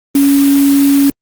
sine tone in noise, 279.5 Hz, C#4, 14 cents sharp, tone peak -6 dBFS, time 0.15-1.1 s, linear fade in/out 2 ms, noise white, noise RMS -21 dBFS, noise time 0.15-1.1 s, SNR +12 dB, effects Opus 32 kbps

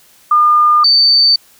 sine tone pair in turn, 1210 / 4568 Hz, D#6 / D8, -49 / -49 cents, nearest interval octave + major seventh, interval 2300 cents, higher second, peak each -6 dBFS, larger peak neither, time 0.31-0.84 / 0.84-1.36 s, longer first, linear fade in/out 5 ms, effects white hiss -47 dBFS RMS until 1.59 s

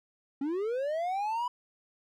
triangle linear sweep, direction up, 264.9 to 996 Hz, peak -27 dBFS, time 0.41-1.48 s, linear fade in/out 5 ms, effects none

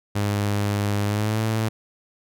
sawtooth tone with pitch glide, 102.4 to 110.39 Hz, G#2 to A2, -24 to +6 cents, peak -17 dBFS, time 0.15-1.69 s, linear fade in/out 10 ms, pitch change +130 cents, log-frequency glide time 1.06-1.41 s, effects none

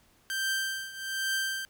sawtooth tone with tremolo, 1568 Hz, G6, in tune, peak -23 dBFS, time 0.3-1.65 s, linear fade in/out 0 ms, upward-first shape triangle, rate 1.2 Hz, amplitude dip 85%, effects pink hiss -64 dBFS RMS until 1.69 s

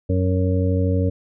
harmonic tone, 92.5 Hz, F#2, in tune, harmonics 1 / 2 / 3 / 5 / 6, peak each -18 / -26 / -25 / -26 / -29 dBFS, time 0.09-1.1 s, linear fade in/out 10 ms, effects none

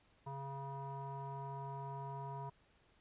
square tone with low-pass filter, 137.8 Hz, C#3, 10 cents flat, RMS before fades -45 dBFS, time 0.26-2.5 s, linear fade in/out 10 ms, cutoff 930 Hz, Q 7.6, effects pink hiss -71 dBFS RMS until 3 s + resampled to 8000 Hz

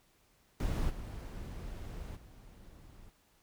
brown noise with level steps, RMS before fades -33 / -43 / -54 dBFS, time 0.6-3.1 s, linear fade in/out 2 ms, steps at 0.89 / 2.15 s, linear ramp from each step 20 ms, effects pink hiss -69 dBFS RMS until 3.42 s

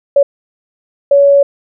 sine tone bursts at uneven times, 563 Hz, C#5, 27 cents sharp, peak -4 dBFS, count 2, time 0.16-0.23 / 1.11-1.43 s, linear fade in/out 5 ms, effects none

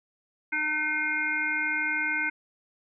harmonic tone, 304.4 Hz, D#4, 38 cents flat, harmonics 1 / 3 / 5 / 7 / 8, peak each -39 / -39 / -29 / -28 / -35 dBFS, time 0.52-2.3 s, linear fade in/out 10 ms, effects none

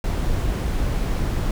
brown noise, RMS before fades -22 dBFS, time 0.04-1.51 s, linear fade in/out 2 ms, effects none

